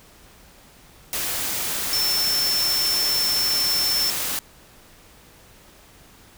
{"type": "tone in noise", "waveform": "sine", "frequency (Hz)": 5360, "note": "E8", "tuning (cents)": 28, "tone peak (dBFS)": -20, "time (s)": [1.93, 4.1], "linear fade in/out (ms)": 0, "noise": "white", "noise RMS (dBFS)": -26, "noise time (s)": [1.13, 4.39], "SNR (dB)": 3, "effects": ["pink hiss -50 dBFS RMS until 6.37 s"]}